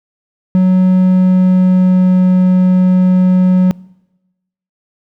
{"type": "tone with pitch glide", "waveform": "triangle", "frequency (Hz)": [185, 183.72], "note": ["F#3", "F#3"], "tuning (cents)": [0, -12], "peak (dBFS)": -4, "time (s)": [0.55, 3.71], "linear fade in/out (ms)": 0, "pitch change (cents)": -12, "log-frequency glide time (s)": [0.83, 2.26], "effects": ["noise-tail reverb RT60 1.0 s tail -24 dB re dry"]}